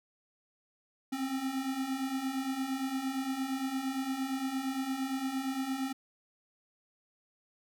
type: beating tone pair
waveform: square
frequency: 259.2 / 267.9 Hz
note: C4 / C4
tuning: -16 / +41 cents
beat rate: 8.7 Hz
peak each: -39 / -34 dBFS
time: 1.12-5.93 s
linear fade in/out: 10 ms
effects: none